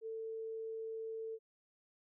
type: tone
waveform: sine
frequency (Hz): 446.3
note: A4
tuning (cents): +25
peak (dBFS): -40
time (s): 0.01-1.39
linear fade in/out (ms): 50
effects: none